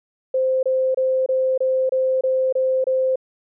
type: tone bursts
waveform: sine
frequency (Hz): 521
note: C5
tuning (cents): -7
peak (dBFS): -16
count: 9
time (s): 0.34-3.158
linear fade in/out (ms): 5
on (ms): 290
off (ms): 26
effects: none